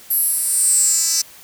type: tone with high-pass filter sweep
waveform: 10% pulse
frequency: 329.6 Hz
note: E4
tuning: in tune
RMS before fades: -17 dBFS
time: 0.1-1.22 s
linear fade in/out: 10 ms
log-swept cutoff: 12000 to 6100 Hz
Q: 8.6
effects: white hiss -43 dBFS RMS until 1.43 s